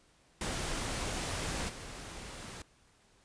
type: noise with level steps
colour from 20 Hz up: pink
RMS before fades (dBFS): -36 / -45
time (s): 0.41-2.62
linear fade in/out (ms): 2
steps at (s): 1.68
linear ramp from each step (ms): 20
effects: pink hiss -66 dBFS RMS until 3.24 s + resampled to 22050 Hz